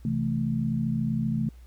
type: chord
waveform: sine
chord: A minor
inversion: first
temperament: just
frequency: 132 / 165 / 220 Hz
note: C3 / E3 / A3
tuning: +16 / +2 / 0 cents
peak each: -29 / -30 / -27 dBFS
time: 0.05-1.49 s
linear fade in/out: 2 ms
effects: added 60 Hz sine -45 dBFS peak until 1.66 s + pink hiss -63 dBFS RMS until 1.66 s